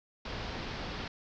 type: low-pass noise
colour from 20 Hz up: pink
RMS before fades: -39 dBFS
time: 0.25-1.08 s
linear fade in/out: 5 ms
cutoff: 5200 Hz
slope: 48 dB/octave
effects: none